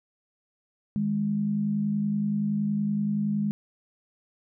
sine tone pair together, 155.56 / 206.2 Hz, D#3 / G#3, 0 / -12 cents, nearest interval perfect fourth, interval 488 cents, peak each -32 / -24 dBFS, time 0.96-3.51 s, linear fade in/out 0 ms, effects none

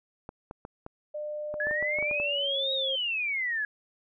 clicks, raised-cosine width 1 ms, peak -25 dBFS, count 12, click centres 0.291 / 0.511 / 0.651 / 0.864 / 1.541 / 1.67 / 1.711 / 1.826 / 1.987 / 2.026 / 2.112 / 2.2 s
sine tone with pitch glide, 600 to 534.5 Hz, D5 to C5, +37 to +37 cents, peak -32 dBFS, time 1.14-2.96 s, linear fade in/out 10 ms, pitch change -200 cents, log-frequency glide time 2.03-2.72 s
sine exponential two-way sweep, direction up then down, 1661.2 to 3821 to 1661.2 Hz, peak -27 dBFS, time 1.6-3.65 s, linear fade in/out 2 ms, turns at 2.73 s
effects none

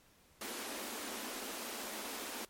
pink high-pass noise, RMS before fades -43 dBFS, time 0.41-2.45 s, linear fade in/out 2 ms, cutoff 210 Hz, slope 96 dB/octave, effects pink hiss -66 dBFS RMS until 2.49 s + MP3 64 kbps

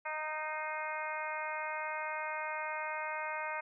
harmonic tone with a mistuned harmonic, 309.4 Hz, D#4, 10 cents flat, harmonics 2 / 3 / 4 / 5 / 6 / 7 / 8, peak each -43 / -40 / -44 / -43 / -48 / -43 / -46 dBFS, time 0.05-3.61 s, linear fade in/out 10 ms, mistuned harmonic 7, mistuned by -26 cents, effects none

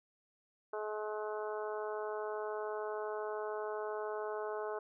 harmonic tone, 212.9 Hz, G#3, 43 cents sharp, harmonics 2 / 3 / 4 / 5 / 6 / 7, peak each -39 / -43 / -45 / -47 / -49 / -50 dBFS, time 0.73-4.79 s, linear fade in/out 5 ms, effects none

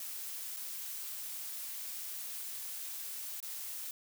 blue noise with dropouts, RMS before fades -42 dBFS, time 0-3.91 s, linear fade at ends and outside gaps 2 ms, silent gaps 0.564-0.568 / 3.403-3.427 s, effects none

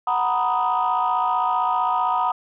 sine chord, B major seventh, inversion second, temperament equal, 740 / 932.3 / 987.8 / 1244.5 Hz, F#5 / A#5 / B5 / D#6, 0 / 0 / 0 / 0 cents, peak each -23 dBFS, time 0.07-2.32 s, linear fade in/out 5 ms, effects tanh soft clip ceiling -12 dBFS

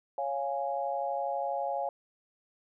sine chord, Db major, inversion none, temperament equal, 554.4 / 698.5 / 830.6 Hz, Db5 / F5 / Ab5, 0 / 0 / 0 cents, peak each -34 dBFS, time 0.18-1.89 s, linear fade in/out 2 ms, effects none

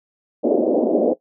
white band-pass noise, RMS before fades -17 dBFS, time 0.43-1.14 s, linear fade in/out 20 ms, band 230 to 610 Hz, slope 48 dB/octave, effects noise-tail reverb RT60 0.1 s tail -17 dB re dry

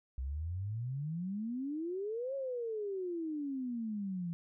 sine exponential two-way sweep, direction up then down, 62.3 to 554.4 to 166.7 Hz, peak -35 dBFS, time 0.18-4.33 s, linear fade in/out 0 ms, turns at 2.35 s, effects none

